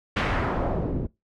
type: noise with low-pass filter sweep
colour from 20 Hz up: pink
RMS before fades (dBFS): -26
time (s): 0.16-1.07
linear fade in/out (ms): 10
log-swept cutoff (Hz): 2800 to 270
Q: 1.3
effects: noise-tail reverb RT60 0.2 s tail -22 dB re dry